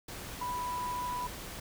sine tone in noise, 987.8 Hz, B5, in tune, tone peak -33 dBFS, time 0.41-1.27 s, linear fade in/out 5 ms, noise pink, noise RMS -43 dBFS, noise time 0.08-1.6 s, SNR +7 dB, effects none

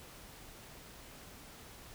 silence, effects pink hiss -53 dBFS RMS until 1.94 s

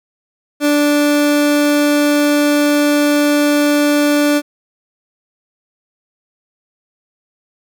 30% pulse tone, 292.7 Hz, D4, 6 cents flat, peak -8 dBFS, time 0.6-4.42 s, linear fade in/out 50 ms, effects none

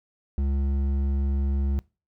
triangle tone with hard clipping, 69 Hz, C#2, 7 cents flat, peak -24 dBFS, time 0.38-1.79 s, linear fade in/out 0 ms, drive 12 dB, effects noise-tail reverb RT60 0.3 s tail -23 dB re dry

